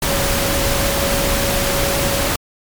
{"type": "tone in noise", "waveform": "sine", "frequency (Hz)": 557, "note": "C#5", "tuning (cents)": 8, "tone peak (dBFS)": -22, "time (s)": [0.07, 2.28], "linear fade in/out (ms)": 5, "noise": "pink", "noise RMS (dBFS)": -18, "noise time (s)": [0.02, 2.36], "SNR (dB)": -7, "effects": ["MP3 96 kbps"]}